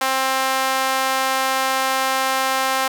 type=tone with high-pass filter; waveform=sawtooth; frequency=264.2 Hz; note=C4; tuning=17 cents sharp; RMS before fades=-20 dBFS; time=0.01-2.88 s; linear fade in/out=5 ms; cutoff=860 Hz; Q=1.3; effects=none